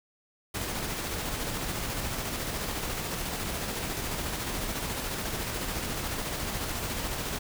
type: noise with tremolo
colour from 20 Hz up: pink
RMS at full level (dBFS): -32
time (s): 0.54-7.39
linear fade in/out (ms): 10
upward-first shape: square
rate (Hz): 14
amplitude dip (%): 25
effects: none